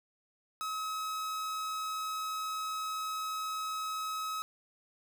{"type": "tone", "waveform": "45% pulse", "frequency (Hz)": 1279, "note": "D#6", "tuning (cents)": 47, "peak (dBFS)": -34, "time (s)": [0.61, 4.42], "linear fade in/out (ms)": 0, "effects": []}